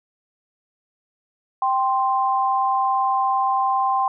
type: tone pair together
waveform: sine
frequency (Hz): 784 / 1046.5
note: G5 / C6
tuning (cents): 0 / 0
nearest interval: perfect fourth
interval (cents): 500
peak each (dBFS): -20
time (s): 1.62-4.08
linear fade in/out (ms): 2
effects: none